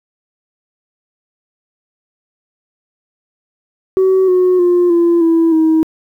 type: tone with pitch steps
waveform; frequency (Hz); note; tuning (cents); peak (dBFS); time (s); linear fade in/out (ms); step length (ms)
sine; 378.2 / 365.5 / 353.3 / 341.4 / 330 / 318.9; F#4 / F#4 / F4 / F4 / E4 / D#4; +38 / -21 / +20 / -39 / +2 / +43; -6; 3.97-5.83; 0; 310
effects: tanh soft clip ceiling -6 dBFS + 8-bit